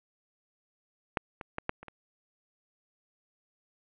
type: clicks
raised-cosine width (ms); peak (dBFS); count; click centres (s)
0.5; -12 / -24 / -17 / -13 / -30 / -28; 6; 1.172 / 1.412 / 1.584 / 1.694 / 1.83 / 1.883
effects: resampled to 8000 Hz + 8-bit